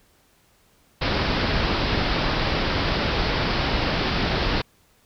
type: low-pass noise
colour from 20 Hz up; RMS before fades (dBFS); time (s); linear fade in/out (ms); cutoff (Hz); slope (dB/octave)
pink; -23; 1.01-4.62; 10; 5200; 96
effects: pink hiss -60 dBFS RMS until 5.05 s